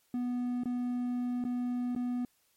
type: tone with dropouts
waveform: triangle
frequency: 245.8 Hz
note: B3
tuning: 8 cents flat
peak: -28 dBFS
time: 0.14-2.25 s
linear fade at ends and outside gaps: 2 ms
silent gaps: 0.636-0.656 / 1.441-1.45 / 1.951-1.961 s
effects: white hiss -71 dBFS RMS until 2.56 s + MP3 64 kbps